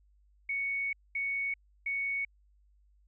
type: tone bursts at uneven times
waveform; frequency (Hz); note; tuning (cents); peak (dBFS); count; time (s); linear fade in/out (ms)
sine; 2223; C#7; +4; -30; 3; 0.49-0.93 / 1.15-1.54 / 1.86-2.25; 5
effects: added 50 Hz sine -62 dBFS peak until 3.07 s